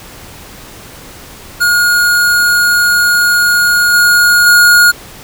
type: tone with level steps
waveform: square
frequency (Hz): 1434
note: F6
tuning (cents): +45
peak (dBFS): -8 / -6 / -4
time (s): 1.6-4.92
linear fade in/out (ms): 20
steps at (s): 3.93 / 4.46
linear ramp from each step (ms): 10
effects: pink hiss -33 dBFS RMS until 5.23 s